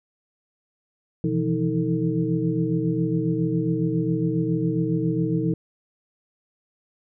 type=tone cluster; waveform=sine; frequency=125.6 / 162.8 / 170.1 / 317 / 447.9 Hz; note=B2 / E3 / F3 / D#4 / A4; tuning=+30 / -21 / -45 / +32 / +31 cents; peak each=-28 / -27 / -26 / -25 / -30 dBFS; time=1.24-5.54 s; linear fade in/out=2 ms; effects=none